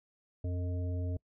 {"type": "harmonic tone", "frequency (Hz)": 89.1, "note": "F2", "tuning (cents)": 35, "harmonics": [1, 3, 5, 7], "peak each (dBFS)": [-32, -43, -47, -48], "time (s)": [0.44, 1.17], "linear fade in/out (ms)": 5, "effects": ["noise-tail reverb RT60 0.1 s tail -25 dB re dry"]}